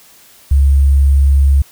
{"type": "tone with sample-and-hold", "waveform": "sine", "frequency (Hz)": 69.3, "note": "C#2", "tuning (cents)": 0, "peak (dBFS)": -6, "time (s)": [0.51, 1.62], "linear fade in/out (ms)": 5, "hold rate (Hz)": 8820, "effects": ["white hiss -44 dBFS RMS until 1.71 s"]}